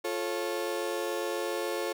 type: chord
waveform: 35% pulse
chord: F augmented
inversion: none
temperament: just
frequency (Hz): 349.2 / 436.5 / 545.7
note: F4 / A4 / C#5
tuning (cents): 0 / -14 / -27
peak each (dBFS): -33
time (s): 0.04-1.93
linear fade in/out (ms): 10
effects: none